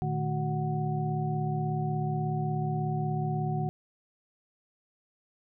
sine tone cluster, 115.1 / 151.6 / 216.9 / 370.7 / 740 Hz, A#2 / D#3 / A3 / F#4 / F#5, -22 / -45 / -25 / +3 / 0 cents, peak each -36 / -29 / -38 / -38 / -35 dBFS, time 0.02-3.69 s, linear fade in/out 0 ms, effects none

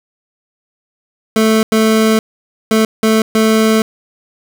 25% pulse tone bursts at uneven times, 220 Hz, A3, in tune, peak -5 dBFS, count 5, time 1.36-1.63 / 1.72-2.19 / 2.71-2.85 / 3.03-3.22 / 3.35-3.82 s, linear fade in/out 2 ms, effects none

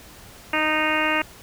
harmonic tone, 309.4 Hz, D#4, 10 cents flat, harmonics 1 / 2 / 3 / 4 / 5 / 6 / 7 / 8 / 9, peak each -28 / -28 / -28 / -28 / -28 / -28 / -28 / -28 / -28 dBFS, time 0.53-1.22 s, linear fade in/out 5 ms, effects pink hiss -45 dBFS RMS until 1.42 s

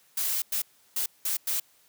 blue noise bursts at uneven times, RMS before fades -28 dBFS, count 5, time 0.17-0.42 / 0.52-0.62 / 0.96-1.06 / 1.25-1.37 / 1.47-1.6 s, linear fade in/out 5 ms, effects white hiss -62 dBFS RMS until 1.88 s + high-pass 100 Hz 12 dB/octave

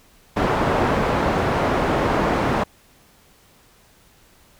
white low-pass noise, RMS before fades -20 dBFS, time 0.36-2.64 s, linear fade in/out 10 ms, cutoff 900 Hz, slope 12 dB/octave, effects pink hiss -54 dBFS RMS until 4.59 s

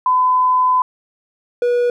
sine / triangle tone pair in turn, 1011 / 485 Hz, B5 / B4, +40 / -31 cents, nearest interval octave + minor second, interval 1271 cents, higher first, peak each -11 dBFS, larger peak neither, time 0.06-0.82 / 1.62-1.9 s, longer first, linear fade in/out 2 ms, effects none

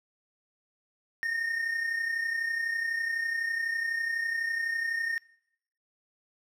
triangle tone pair together, 1832.7 / 1864.7 Hz, A#6 / A#6, -30 / 0 cents, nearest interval unison, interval 30 cents, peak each -27 / -35 dBFS, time 1.23-5.18 s, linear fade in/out 0 ms, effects noise-tail reverb RT60 0.8 s tail -23 dB re dry

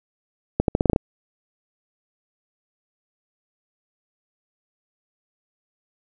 accelerating click train, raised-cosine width 2 ms, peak -4 dBFS, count 8, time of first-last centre 0.6-0.961 s, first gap 82 ms, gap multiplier 0.84, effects none

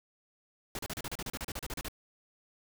pink noise bursts, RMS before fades -38 dBFS, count 16, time 0.75-1.884 s, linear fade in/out 2 ms, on 39 ms, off 34 ms, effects none

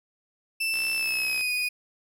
35% pulse tone with pitch glide, 2655 to 2477 Hz, E7 to D#7, +12 to -8 cents, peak -23 dBFS, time 0.6-1.69 s, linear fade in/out 10 ms, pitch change -120 cents, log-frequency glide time 0.95-1.51 s
click train, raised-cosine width 0.2 ms, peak -23 dBFS, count 43, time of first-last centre 0.74-1.41 s, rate 62.7 Hz
effects none

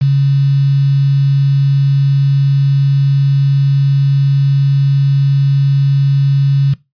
sine tone with quantisation, 138.59 Hz, C#3, in tune, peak -7 dBFS, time 0.01-6.74 s, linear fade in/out 10 ms, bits 5, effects noise-tail reverb RT60 0.2 s tail -19 dB re dry + resampled to 11025 Hz

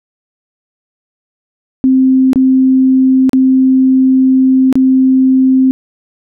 sine tone with dropouts, 261.6 Hz, C4, in tune, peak -5 dBFS, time 1.84-5.71 s, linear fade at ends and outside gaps 0 ms, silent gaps 2.332-2.358 / 3.294-3.332 / 4.727-4.755 s, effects none

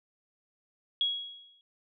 sine tone with exponential decay, 3320 Hz, G#7, 1 cent flat, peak -23 dBFS, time 1.01-1.61 s, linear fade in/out 1 ms, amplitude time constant 130 ms, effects none

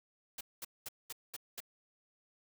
white noise bursts, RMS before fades -43 dBFS, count 6, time 0.38-1.604 s, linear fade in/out 5 ms, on 29 ms, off 210 ms, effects none

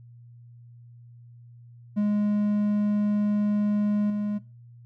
triangle tone with level steps, 207.7 Hz, G#3, in tune, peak -19 / -23 dBFS, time 1.96-4.39 s, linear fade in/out 20 ms, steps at 4.1 s, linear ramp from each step 2 ms, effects noise-tail reverb RT60 0.3 s tail -19 dB re dry + added 119 Hz sine -46 dBFS peak until 4.85 s

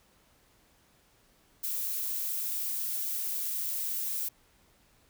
violet noise, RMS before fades -33 dBFS, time 1.63-4.29 s, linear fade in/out 10 ms, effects pink hiss -65 dBFS RMS until 5.09 s

